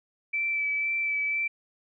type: tone with vibrato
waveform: sine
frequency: 2318 Hz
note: D7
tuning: 23 cents flat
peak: -25 dBFS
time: 0.33-1.48 s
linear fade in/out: 10 ms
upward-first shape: sine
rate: 2 Hz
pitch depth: 17 cents each way
effects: none